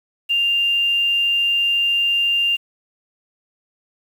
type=tone with quantisation; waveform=sine; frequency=2794 Hz; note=F7; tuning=in tune; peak=-15 dBFS; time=0.29-2.57 s; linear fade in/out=20 ms; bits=7; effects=none